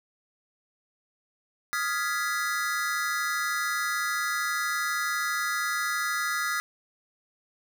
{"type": "chord", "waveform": "square", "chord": "F half-diminished seventh", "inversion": "third", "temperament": "equal with one note detuned", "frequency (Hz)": [1244.5, 1396.9, 1677.6, 1975.5], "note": ["Eb6", "F6", "Ab6", "Cb7"], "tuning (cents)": [0, 0, 17, 0], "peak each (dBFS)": -33, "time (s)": [1.73, 6.6], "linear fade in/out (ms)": 0, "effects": []}